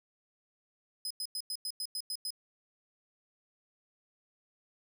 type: tone bursts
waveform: sawtooth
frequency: 5040 Hz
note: D#8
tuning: 21 cents sharp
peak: -32 dBFS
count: 9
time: 1.05-2.305 s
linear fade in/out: 2 ms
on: 55 ms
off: 95 ms
effects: none